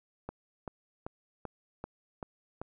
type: click train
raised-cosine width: 1 ms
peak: -24 dBFS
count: 7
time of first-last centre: 0.29-2.616 s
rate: 2.58 Hz
effects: none